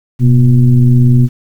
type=tone with frequency modulation; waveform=sine; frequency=126.6 Hz; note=B2; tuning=43 cents sharp; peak=-4 dBFS; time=0.19-1.29 s; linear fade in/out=50 ms; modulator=116 Hz; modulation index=0.79; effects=7-bit